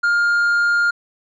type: tone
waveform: triangle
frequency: 1409 Hz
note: F6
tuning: 15 cents sharp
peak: -12 dBFS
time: 0.03-0.91 s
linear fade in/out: 10 ms
effects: resampled to 16000 Hz